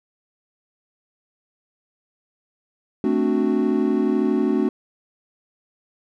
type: chord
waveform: triangle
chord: D dominant seventh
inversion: second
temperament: equal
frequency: 220 / 261.6 / 293.7 / 370 Hz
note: A3 / C4 / D4 / F#4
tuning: 0 / 0 / 0 / 0 cents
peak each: -21 dBFS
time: 3.04-4.69 s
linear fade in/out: 2 ms
effects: none